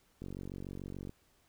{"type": "click train", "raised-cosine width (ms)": 3, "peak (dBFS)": -30, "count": 42, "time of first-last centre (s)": [0.22, 1.094], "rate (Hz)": 46.9, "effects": ["pink hiss -70 dBFS RMS until 1.48 s"]}